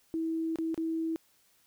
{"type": "tone with dropouts", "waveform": "sine", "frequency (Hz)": 324.8, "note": "E4", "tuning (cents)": -26, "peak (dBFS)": -29, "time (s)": [0.14, 1.16], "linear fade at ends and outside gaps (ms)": 0, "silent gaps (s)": [[0.558, 0.586], [0.744, 0.777]], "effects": ["white hiss -67 dBFS RMS until 1.66 s"]}